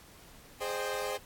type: chord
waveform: sawtooth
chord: Ab major seventh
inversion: none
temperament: equal with one note detuned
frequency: 415.3 / 523.3 / 611.2 / 784 Hz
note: Ab4 / C5 / Eb5 / G5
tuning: 0 / 0 / -31 / 0 cents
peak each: -34 / -32 / -36 / -37 dBFS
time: 0.6-1.18 s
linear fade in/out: 20 ms
effects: pink hiss -55 dBFS RMS until 1.25 s + AAC 64 kbps